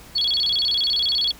sine tone with vibrato, 3847 Hz, B7, 46 cents flat, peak -18 dBFS, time 0.15-1.32 s, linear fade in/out 10 ms, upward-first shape square, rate 16 Hz, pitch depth 240 cents each way, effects added 58 Hz sine -49 dBFS peak until 1.39 s + pink hiss -45 dBFS RMS until 1.39 s

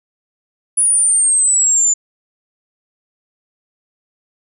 sine exponential sweep, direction down, 9880 to 7040 Hz, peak -10 dBFS, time 0.77-1.94 s, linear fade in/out 10 ms, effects none

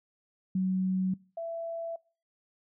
sine tone pair in turn, 187.1 / 666.7 Hz, F#3 / E5, +20 / +19 cents, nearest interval octave + minor seventh, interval 2199 cents, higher second, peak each -25 / -33 dBFS, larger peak first, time 0.55-1.14 / 1.37-1.96 s, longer neither, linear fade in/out 5 ms, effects noise-tail reverb RT60 0.4 s tail -24 dB re dry

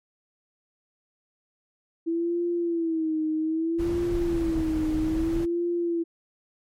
sine tone with vibrato, 328.7 Hz, E4, 5 cents flat, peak -23 dBFS, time 2.06-6.04 s, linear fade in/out 20 ms, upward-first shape sine, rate 0.62 Hz, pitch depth 90 cents each way
brown noise, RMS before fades -32 dBFS, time 3.78-5.46 s, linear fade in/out 20 ms
effects MP3 64 kbps

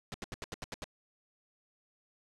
pink noise bursts, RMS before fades -40 dBFS, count 8, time 0.12-0.841 s, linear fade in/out 0 ms, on 21 ms, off 79 ms, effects low-pass 7000 Hz 12 dB/octave

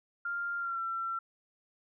sine tone with pitch glide, 1396.9 to 1350.1 Hz, F6 to E6, 0 to +41 cents, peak -32 dBFS, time 0.25-1.19 s, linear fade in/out 5 ms, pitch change -59 cents, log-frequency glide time 0.58-0.81 s, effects none

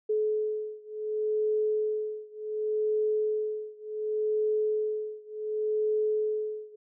sine beating tone pair, 428.3 / 428.98 Hz, A4 / A4, -47 / -44 cents, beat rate 0.68 Hz, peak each -29 / -30 dBFS, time 0.09-6.76 s, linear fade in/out 10 ms, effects none

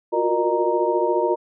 sine tone cluster, 351.8 / 366 / 468.6 / 608 / 933 Hz, F4 / F#4 / A#4 / D#5 / A#5, +13 / -19 / +9 / -40 / +1 cents, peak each -24 dBFS, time 0.12-1.36 s, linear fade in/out 20 ms, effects none

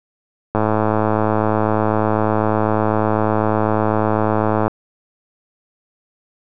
click train, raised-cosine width 1 ms, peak -3 dBFS, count 447, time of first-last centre 0.55-4.68 s, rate 108 Hz, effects none

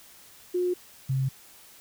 sine tone pair in turn, 359 / 132.97 Hz, F4 / C3, +48 / +28 cents, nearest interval octave + perfect fourth, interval 1720 cents, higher first, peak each -23 dBFS, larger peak neither, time 0.54-0.74 / 1.09-1.29 s, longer neither, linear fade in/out 10 ms, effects white hiss -52 dBFS RMS until 1.8 s

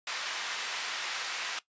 pink band-pass noise, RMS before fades -36 dBFS, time 0.07-1.59 s, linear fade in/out 2 ms, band 1300 to 5600 Hz, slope 12 dB/octave, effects noise-tail reverb RT60 0.1 s tail -17 dB re dry + resampled to 16000 Hz

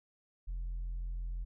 sine tone, 43 Hz, F1, 26 cents flat, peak -33 dBFS, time 0.47-1.45 s, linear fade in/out 20 ms, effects tanh soft clip ceiling -34 dBFS

